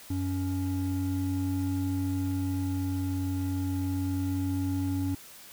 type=tone pair together; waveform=triangle; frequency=93.44 / 280 Hz; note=F#2 / C#4; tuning=+18 / +18 cents; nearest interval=octave + perfect fifth; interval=1900 cents; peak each=-28 dBFS; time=0.1-5.15 s; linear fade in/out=5 ms; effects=white hiss -49 dBFS RMS until 5.52 s

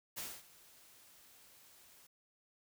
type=noise with ADSR envelope; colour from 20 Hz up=white; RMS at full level=-42 dBFS; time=0.16-2.07 s; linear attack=21 ms; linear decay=240 ms; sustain=-20 dB; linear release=7 ms; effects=none

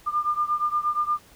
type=beating tone pair; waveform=sine; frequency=1200 / 1208.5 Hz; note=D6 / D6; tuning=+37 / +49 cents; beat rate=8.5 Hz; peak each=-24 / -26 dBFS; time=0.06-1.19 s; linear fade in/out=20 ms; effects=pink hiss -53 dBFS RMS until 1.35 s

